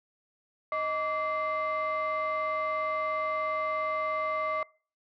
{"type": "tone cluster", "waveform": "sine", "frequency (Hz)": [625, 1158, 2075], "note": ["D#5", "D6", "C7"], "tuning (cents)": [8, -25, -15], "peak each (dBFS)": [-31, -29, -36], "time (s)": [0.72, 4.63], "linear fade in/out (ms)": 2, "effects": ["noise-tail reverb RT60 0.4 s tail -24 dB re dry", "tanh soft clip ceiling -22 dBFS"]}